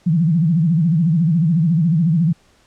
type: tone with vibrato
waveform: sine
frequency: 164.81 Hz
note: E3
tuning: in tune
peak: -12 dBFS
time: 0.06-2.33 s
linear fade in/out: 10 ms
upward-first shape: sine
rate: 14 Hz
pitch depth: 160 cents each way
effects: pink hiss -55 dBFS RMS until 2.66 s + low-pass 8000 Hz 12 dB/octave